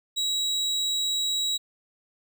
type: tone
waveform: 35% pulse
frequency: 3868 Hz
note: B7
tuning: 37 cents flat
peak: -22 dBFS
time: 0.16-1.58 s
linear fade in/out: 20 ms
effects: none